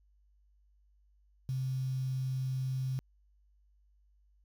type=tone with quantisation; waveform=sine; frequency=130.81 Hz; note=C3; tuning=in tune; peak=-31 dBFS; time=1.49-2.99 s; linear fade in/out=0 ms; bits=9; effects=added 50 Hz sine -64 dBFS peak until 4.44 s